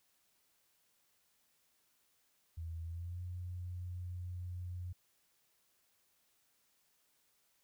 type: tone with pitch glide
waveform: sine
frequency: 82.41 to 89.35 Hz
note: E2 to F2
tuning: 0 to +40 cents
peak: -40 dBFS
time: 2.57-4.93 s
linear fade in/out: 10 ms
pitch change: +140 cents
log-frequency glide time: 2.83-3.2 s
effects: white hiss -75 dBFS RMS until 7.63 s